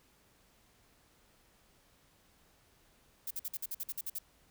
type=noise bursts; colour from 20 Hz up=violet; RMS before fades=-38 dBFS; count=11; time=3.27-4.187 s; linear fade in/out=5 ms; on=37 ms; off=51 ms; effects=pink hiss -67 dBFS RMS until 4.5 s